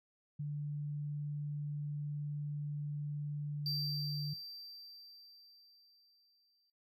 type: tone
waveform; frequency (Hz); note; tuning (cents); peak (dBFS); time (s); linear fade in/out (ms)
sine; 146.83; D3; 0; -36; 0.39-4.34; 10
type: tone with exponential decay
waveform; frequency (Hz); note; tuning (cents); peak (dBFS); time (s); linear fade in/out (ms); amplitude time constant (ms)
triangle; 4686; D8; -5; -34; 3.66-6.7; 1; 660
effects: noise-tail reverb RT60 0.2 s tail -18 dB re dry